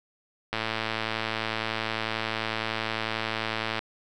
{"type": "click train", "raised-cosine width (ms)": 0.3, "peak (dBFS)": -12, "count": 363, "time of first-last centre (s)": [0.53, 3.791], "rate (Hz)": 111, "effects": []}